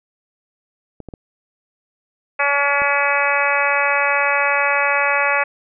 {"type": "clicks", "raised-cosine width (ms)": 2, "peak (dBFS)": -20, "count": 4, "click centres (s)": [1.003, 1.087, 1.138, 2.819]}
{"type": "harmonic tone", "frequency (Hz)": 283.9, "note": "C#4", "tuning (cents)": 41, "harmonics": [2, 3, 4, 5, 6, 7, 8, 9], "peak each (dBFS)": [-23, -23, -23, -23, -23, -23, -23, -23], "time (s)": [2.39, 5.44], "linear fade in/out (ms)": 10}
{"effects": []}